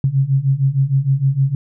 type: beating tone pair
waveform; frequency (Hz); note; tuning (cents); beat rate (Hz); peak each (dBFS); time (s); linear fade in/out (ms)
sine; 132.4 / 138.9; C3 / C#3; +21 / +4; 6.5; -17 / -15; 0.04-1.55; 2
effects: none